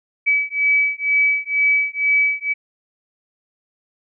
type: beating tone pair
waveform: sine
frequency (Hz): 2287 / 2289.1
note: D7 / D7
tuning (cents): -47 / -45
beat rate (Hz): 2.1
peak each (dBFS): -18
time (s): 0.26-2.54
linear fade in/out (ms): 20
effects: none